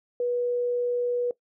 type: tone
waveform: sine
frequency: 486.8 Hz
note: B4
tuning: 25 cents flat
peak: -23 dBFS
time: 0.2-1.31 s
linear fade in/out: 2 ms
effects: noise-tail reverb RT60 0.1 s tail -19 dB re dry